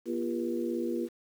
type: harmonic tone with a mistuned harmonic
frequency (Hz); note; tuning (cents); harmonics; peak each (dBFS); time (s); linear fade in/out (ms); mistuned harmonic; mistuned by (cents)
80; D#2; +49; 3 / 4 / 5 / 6; -34 / -32 / -38 / -38; 0.05-1.09; 50; 4; +120
effects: 9-bit